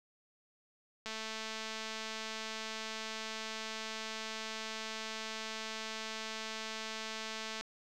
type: click train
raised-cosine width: 0.2 ms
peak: -24 dBFS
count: 1442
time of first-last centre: 1.06-7.61 s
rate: 220 Hz
effects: none